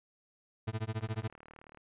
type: tone with tremolo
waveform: 40% pulse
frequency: 110 Hz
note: A2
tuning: in tune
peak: -30 dBFS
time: 0.67-1.28 s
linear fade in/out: 10 ms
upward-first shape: sine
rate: 14 Hz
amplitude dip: 100%
type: click train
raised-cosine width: 0.5 ms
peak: -37 dBFS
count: 30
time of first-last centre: 1.01-1.773 s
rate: 38 Hz
effects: resampled to 8000 Hz